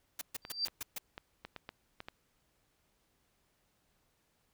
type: noise bursts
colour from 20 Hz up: white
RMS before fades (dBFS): -39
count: 6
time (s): 0.19-0.984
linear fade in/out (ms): 5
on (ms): 24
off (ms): 130
type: tone with exponential growth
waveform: sine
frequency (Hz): 4686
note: D8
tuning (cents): -5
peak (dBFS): -27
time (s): 0.42-0.65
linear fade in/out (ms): 0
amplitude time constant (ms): 50
type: clicks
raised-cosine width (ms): 0.3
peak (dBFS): -27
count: 8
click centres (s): 0.451 / 0.683 / 1.179 / 1.45 / 1.563 / 1.691 / 2.004 / 2.085
effects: pink hiss -75 dBFS RMS until 4.53 s